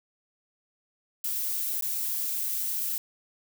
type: noise with dropouts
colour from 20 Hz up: violet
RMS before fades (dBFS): -30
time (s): 1.24-2.98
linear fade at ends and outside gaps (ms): 1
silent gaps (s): 1.81-1.823
effects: none